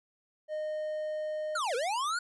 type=tone; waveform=triangle; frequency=615 Hz; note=D#5; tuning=20 cents flat; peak=-30 dBFS; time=0.48-1.59 s; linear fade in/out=50 ms
type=linear two-way sweep; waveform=square; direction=down then up; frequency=1480 to 446.9 to 1480 Hz; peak=-30 dBFS; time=1.55-2.19 s; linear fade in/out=5 ms; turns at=1.75 s
effects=resampled to 24000 Hz